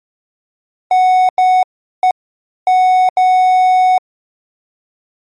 triangle tone bursts at uneven times, 740 Hz, F#5, in tune, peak -5 dBFS, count 5, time 0.91-1.29 / 1.38-1.63 / 2.03-2.11 / 2.67-3.09 / 3.17-3.98 s, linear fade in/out 2 ms, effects MP3 48 kbps

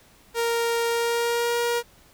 sawtooth tone with pitch glide, 465.8 to 474.2 Hz, A#4 to A#4, -1 to +30 cents, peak -18 dBFS, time 0.34-1.83 s, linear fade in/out 50 ms, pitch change +31 cents, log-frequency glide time 0.88-1.58 s, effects pink hiss -55 dBFS RMS until 2.13 s

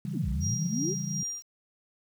sine chord, C# diminished, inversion none, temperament equal, 138.59 / 164.81 / 196 Hz, C#3 / E3 / G3, 0 / 0 / 0 cents, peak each -35 dBFS, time 0.05-1.23 s, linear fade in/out 2 ms
sine exponential two-way sweep, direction down then up, 426 to 56.9 to 426 Hz, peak -28 dBFS, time 0.13-0.95 s, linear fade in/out 50 ms, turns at 0.29 s
sine tone with tremolo, 5700 Hz, F8, 34 cents sharp, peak -30 dBFS, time 0.4-1.43 s, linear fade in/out 50 ms, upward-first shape sine, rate 2.7 Hz, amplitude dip 60%
effects tanh soft clip ceiling -16 dBFS + 9-bit

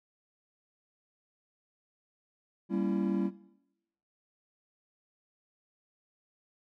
triangle chord, G diminished seventh, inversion none, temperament equal with one note detuned, 196 / 233.1 / 277.2 / 335.8 Hz, G3 / Bb3 / Db4 / Fb4, 0 / 0 / 0 / +32 cents, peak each -29 / -34 / -34 / -31 dBFS, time 2.69-3.31 s, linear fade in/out 50 ms, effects noise-tail reverb RT60 0.8 s tail -17 dB re dry

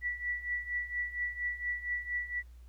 sine tone with tremolo, 1955 Hz, B6, 18 cents flat, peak -29 dBFS, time 0.01-2.43 s, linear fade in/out 50 ms, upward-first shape triangle, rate 4.3 Hz, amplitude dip 85%, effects added 60 Hz sine -49 dBFS peak until 2.68 s + pink hiss -70 dBFS RMS until 2.68 s

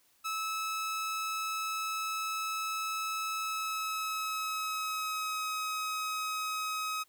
sawtooth tone with pitch glide, 1300 to 1269.6 Hz, E6 to D#6, -24 to +35 cents, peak -29 dBFS, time 0.24-7.04 s, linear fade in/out 20 ms, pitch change -41 cents, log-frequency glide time 3.37-5.47 s, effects white hiss -68 dBFS RMS until 7.08 s

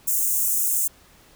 white high-pass noise, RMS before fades -22 dBFS, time 0.07-0.88 s, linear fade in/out 10 ms, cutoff 6600 Hz, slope 48 dB/octave, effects pink hiss -53 dBFS RMS until 1.35 s

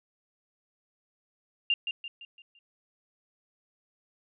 sine tone with echo, 2794 Hz, F7, in tune, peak -22 dBFS, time 1.7-1.74 s, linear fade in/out 2 ms, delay 170 ms, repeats 5, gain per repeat -7 dB, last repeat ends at 2.59 s, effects none

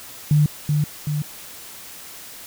sine tone with echo, 149.2 Hz, D3, 28 cents sharp, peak -12 dBFS, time 0.31-0.46 s, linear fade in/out 2 ms, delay 380 ms, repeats 2, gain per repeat -4 dB, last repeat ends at 1.22 s, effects white hiss -39 dBFS RMS until 2.46 s

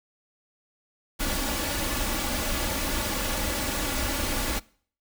pink noise with comb filter, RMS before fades -28 dBFS, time 1.19-4.6 s, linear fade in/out 20 ms, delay 3.5 ms, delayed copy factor +0.65, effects noise-tail reverb RT60 0.5 s tail -23 dB re dry

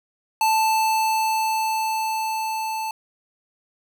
square tone with level ramp, 880 Hz, A5, in tune, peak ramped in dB -17 to -26 dBFS, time 0.41-2.91 s, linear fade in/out 2 ms, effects none

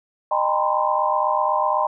sine tone cluster, 612 / 798 / 920 / 996 / 1044 Hz, D#5 / G5 / A#5 / B5 / C6, -29 / +31 / -23 / +14 / -4 cents, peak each -24 dBFS, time 0.31-1.87 s, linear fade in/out 5 ms, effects none

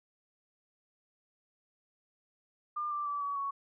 sine tone with pitch steps, 1200 / 1178 / 1156.4 / 1135.3 / 1114.5 Hz, D6 / D6 / D6 / C#6 / C#6, +37 / +5 / -27 / +41 / +9 cents, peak -32 dBFS, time 2.76-3.51 s, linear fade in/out 10 ms, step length 150 ms, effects none

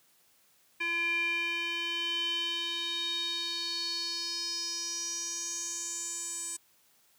square tone with band-pass filter sweep, 340 Hz, F4, 46 cents flat, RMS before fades -34 dBFS, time 0.8-6.57 s, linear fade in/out 10 ms, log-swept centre 2200 to 8100 Hz, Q 7, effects white hiss -66 dBFS RMS until 7.18 s + high-pass 80 Hz 12 dB/octave

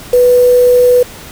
sine tone with quantisation, 493.2 Hz, B4, 2 cents flat, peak -4 dBFS, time 0.13-1.03 s, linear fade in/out 5 ms, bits 4, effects pink hiss -31 dBFS RMS until 1.31 s

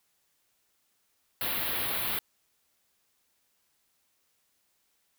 white band-stop noise, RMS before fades -31 dBFS, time 1.41-2.19 s, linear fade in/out 2 ms, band 4200 to 11000 Hz, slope 48 dB/octave, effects white hiss -73 dBFS RMS until 5.18 s

